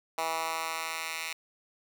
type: tone with high-pass filter sweep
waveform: 10% pulse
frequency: 162.4 Hz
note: E3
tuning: 26 cents flat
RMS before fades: -34 dBFS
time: 0.18-1.33 s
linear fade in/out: 2 ms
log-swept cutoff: 810 to 2100 Hz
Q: 1.4
effects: none